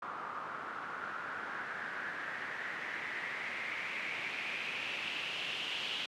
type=noise with low-pass filter sweep; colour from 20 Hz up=white; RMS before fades=-40 dBFS; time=0.02-6.06 s; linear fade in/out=5 ms; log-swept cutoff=1200 to 3100 Hz; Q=4.6; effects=high-pass 150 Hz 12 dB/octave